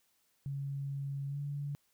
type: tone with pitch glide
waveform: sine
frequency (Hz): 139.2 to 143.28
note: C#3 to D3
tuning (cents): +8 to -42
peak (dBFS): -35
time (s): 0.46-1.75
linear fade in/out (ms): 0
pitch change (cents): +50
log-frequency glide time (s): 1.28-1.38
effects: white hiss -74 dBFS RMS until 1.93 s